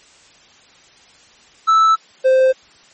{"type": "tone pair in turn", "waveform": "triangle", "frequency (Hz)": [1315, 521.9], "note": ["E6", "C5"], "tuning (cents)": [-5, -4], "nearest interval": "octave + major third", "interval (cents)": 1599, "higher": "first", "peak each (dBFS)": -7, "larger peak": "neither", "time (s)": [[1.67, 1.96], [2.24, 2.53]], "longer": "neither", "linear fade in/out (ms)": 20, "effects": ["white hiss -48 dBFS RMS until 2.93 s", "MP3 32 kbps"]}